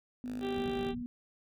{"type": "tone with pitch glide", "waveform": "sine", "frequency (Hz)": [249, 242.2], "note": ["B3", "B3"], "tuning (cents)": [14, -34], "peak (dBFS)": -36, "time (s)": [0.24, 1.06], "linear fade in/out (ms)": 0, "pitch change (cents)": -48, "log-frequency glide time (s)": [0.42, 0.76]}
{"type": "tone", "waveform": "5% pulse", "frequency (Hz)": 52.6, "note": "G#1", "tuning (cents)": 23, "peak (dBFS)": -35, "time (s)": [0.24, 0.93], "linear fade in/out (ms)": 50}
{"type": "harmonic tone", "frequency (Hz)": 392, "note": "G4", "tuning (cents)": 0, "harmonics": [1, 2, 3, 4, 5, 6, 7, 8, 9, 10], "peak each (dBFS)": [-34, -42, -51, -53, -55, -56, -50, -51, -53, -54], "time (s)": [0.4, 0.95], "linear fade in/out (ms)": 50}
{"type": "low-pass noise", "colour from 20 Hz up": "white", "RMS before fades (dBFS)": -45, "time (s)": [0.55, 1.03], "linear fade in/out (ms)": 10, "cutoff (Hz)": 250, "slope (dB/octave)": 96}
{"effects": []}